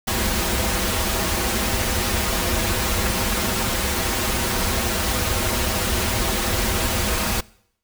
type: noise with comb filter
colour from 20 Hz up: pink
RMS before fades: -22 dBFS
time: 0.07-7.41 s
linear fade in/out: 10 ms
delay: 6.9 ms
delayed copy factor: -0.85
effects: noise-tail reverb RT60 0.7 s tail -23 dB re dry